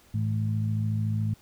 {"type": "harmonic tone", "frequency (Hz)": 53.8, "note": "A1", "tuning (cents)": -38, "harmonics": [2, 3, 4], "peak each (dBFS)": [-25, -35, -33], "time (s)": [0.14, 1.34], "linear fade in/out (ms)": 5, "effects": ["pink hiss -58 dBFS RMS until 1.41 s"]}